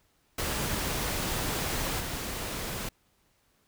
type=noise with level steps; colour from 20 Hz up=pink; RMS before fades=-31 / -35 dBFS; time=0.38-2.89 s; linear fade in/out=5 ms; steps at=1.99 s; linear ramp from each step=20 ms; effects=pink hiss -69 dBFS RMS until 3.67 s